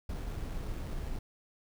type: noise with sample-and-hold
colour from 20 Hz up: brown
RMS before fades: -37 dBFS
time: 0.09-1.19 s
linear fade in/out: 5 ms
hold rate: 4900 Hz
effects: none